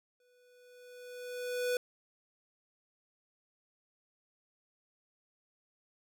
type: tone with exponential growth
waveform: square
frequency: 493.9 Hz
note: B4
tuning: in tune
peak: -29 dBFS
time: 0.2-1.77 s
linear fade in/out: 2 ms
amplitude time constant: 340 ms
effects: none